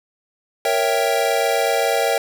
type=chord; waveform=square; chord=A# diminished seventh; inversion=none; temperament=equal; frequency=466.2 / 554.4 / 659.3 / 784 Hz; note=A#4 / C#5 / E5 / G5; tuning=0 / 0 / 0 / 0 cents; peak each=-23 dBFS; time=0.65-2.18 s; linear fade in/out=2 ms; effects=none